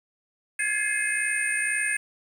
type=tone cluster; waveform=sine; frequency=1656 / 1718 / 2114 / 2546 / 8940 Hz; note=G#6 / A6 / C7 / D#7 / C#9; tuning=-5 / -42 / +17 / +39 / +14 cents; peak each=-30 dBFS; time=0.59-1.97 s; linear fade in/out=5 ms; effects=8-bit